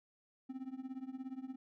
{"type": "tone with tremolo", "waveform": "triangle", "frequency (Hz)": 261.6, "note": "C4", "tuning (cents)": 0, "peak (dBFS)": -36, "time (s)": [0.49, 1.56], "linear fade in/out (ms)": 10, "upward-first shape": "triangle", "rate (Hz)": 17, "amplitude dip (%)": 95, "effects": []}